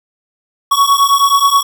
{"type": "beating tone pair", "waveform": "square", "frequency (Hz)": [1113, 1122.4], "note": ["C#6", "C#6"], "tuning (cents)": [7, 21], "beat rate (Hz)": 9.4, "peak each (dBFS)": -12, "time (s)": [0.71, 1.63], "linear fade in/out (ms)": 10, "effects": ["7-bit"]}